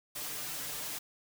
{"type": "noise with comb filter", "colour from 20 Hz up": "white", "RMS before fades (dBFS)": -39, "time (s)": [0.15, 0.99], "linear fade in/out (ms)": 10, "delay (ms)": 6.7, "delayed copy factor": 0.65, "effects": []}